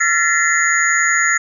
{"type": "tone cluster", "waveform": "sine", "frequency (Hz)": [1359, 1733, 1883, 2044, 6790], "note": ["F6", "A6", "A#6", "C7", "G#8"], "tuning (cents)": [-48, -27, 17, -41, 37], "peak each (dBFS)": -19, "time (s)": [0, 1.38], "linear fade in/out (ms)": 10, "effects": []}